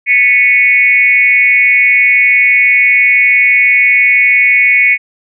sine tone with frequency modulation, 2217 Hz, C#7, in tune, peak -5 dBFS, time 0.06-4.98 s, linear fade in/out 50 ms, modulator 239 Hz, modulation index 0.79, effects none

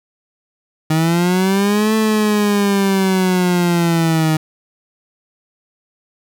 30% pulse linear two-way sweep, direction up then down, 155.56 to 220 to 155.56 Hz, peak -10 dBFS, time 0.9-4.37 s, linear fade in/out 5 ms, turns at 1.95 s, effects none

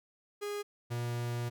45% pulse tone pair in turn, 411.4 / 119.65 Hz, G#4 / A#2, -16 / +46 cents, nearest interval octave + major sixth, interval 2138 cents, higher first, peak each -35 / -33 dBFS, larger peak second, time 0.41-0.63 / 0.9-1.5 s, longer second, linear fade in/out 20 ms, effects none

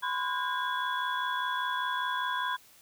sine tone cluster, 1004 / 1069 / 1456 / 1618 / 3386 Hz, B5 / C6 / F#6 / G#6 / G#7, +28 / +37 / -28 / -46 / +33 cents, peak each -31 / -38 / -39 / -34 / -38 dBFS, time 0.02-2.57 s, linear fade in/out 20 ms, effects tanh soft clip ceiling -19 dBFS + white hiss -58 dBFS RMS until 2.81 s

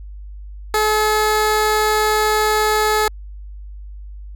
15% pulse tone, 428.3 Hz, A4, 47 cents flat, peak -8 dBFS, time 0.74-3.08 s, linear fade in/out 2 ms, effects added 50 Hz sine -31 dBFS peak until 4.35 s

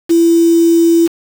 sine tone with quantisation, 335.1 Hz, E4, 29 cents sharp, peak -6 dBFS, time 0.09-1.08 s, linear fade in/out 20 ms, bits 4, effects none

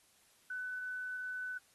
sine tone, 1500 Hz, F#6, 23 cents sharp, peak -38 dBFS, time 0.5-1.58 s, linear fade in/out 5 ms, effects white hiss -68 dBFS RMS until 1.74 s + AAC 32 kbps

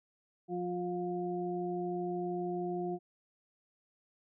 harmonic tone, 177.4 Hz, F3, 27 cents sharp, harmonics 1 / 2 / 4, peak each -39 / -35 / -40 dBFS, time 0.48-2.99 s, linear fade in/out 50 ms, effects none

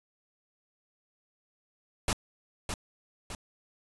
pink noise with echo, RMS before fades -27 dBFS, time 2.08-2.13 s, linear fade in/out 2 ms, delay 610 ms, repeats 2, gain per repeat -6 dB, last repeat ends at 3.35 s, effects resampled to 24000 Hz

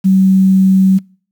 sine tone with quantisation, 190.4 Hz, F#3, 50 cents sharp, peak -6 dBFS, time 0.04-0.99 s, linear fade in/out 20 ms, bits 6, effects noise-tail reverb RT60 0.5 s tail -26 dB re dry

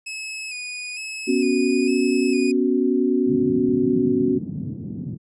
sawtooth tone with vibrato, 2525 Hz, D#7, 25 cents sharp, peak -26 dBFS, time 0.06-2.52 s, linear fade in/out 10 ms, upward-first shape square, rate 1.1 Hz, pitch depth 40 cents each way
sine chord, B suspended second, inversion none, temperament equal, 246.9 / 277.2 / 370 Hz, B3 / C#4 / F#4, 0 / 0 / 0 cents, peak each -21 dBFS, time 1.27-4.39 s, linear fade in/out 20 ms
pink band-pass noise, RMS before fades -30 dBFS, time 3.25-5.18 s, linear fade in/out 50 ms, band 130 to 240 Hz, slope 24 dB/octave
effects resampled to 24000 Hz

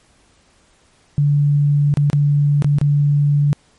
sine tone with dropouts, 144.8 Hz, D3, 24 cents flat, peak -11 dBFS, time 1.18-3.53 s, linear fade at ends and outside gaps 0 ms, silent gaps 1.94-1.972 / 2.1-2.131 / 2.622-2.645 / 2.785-2.814 s, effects pink hiss -55 dBFS RMS until 3.78 s + MP3 48 kbps

